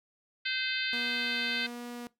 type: harmonic tone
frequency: 516 Hz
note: C5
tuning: 24 cents flat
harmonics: 3 / 4 / 5 / 6 / 7 / 8 / 9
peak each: -35 / -36 / -37 / -38 / -38 / -39 / -40 dBFS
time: 0.45-1.67 s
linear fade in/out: 10 ms
type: tone with vibrato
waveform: sawtooth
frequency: 240 Hz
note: B3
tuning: 49 cents flat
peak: -35 dBFS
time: 0.93-2.07 s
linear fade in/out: 0 ms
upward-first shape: sine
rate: 1.3 Hz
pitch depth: 9 cents each way
effects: noise-tail reverb RT60 0.2 s tail -21 dB re dry